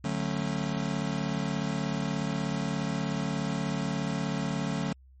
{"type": "chord", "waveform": "square", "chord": "D major seventh", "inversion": "none", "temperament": "just", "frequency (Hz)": [146.83, 183.54, 220.2, 275.3], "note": ["D3", "F#3", "A3", "C#4"], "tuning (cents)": [0, -14, 2, -12], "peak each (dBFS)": [-34, -34, -35, -37], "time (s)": [0.04, 4.93], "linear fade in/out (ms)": 5, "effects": ["added 65 Hz sine -52 dBFS peak until 5.2 s", "MP3 32 kbps"]}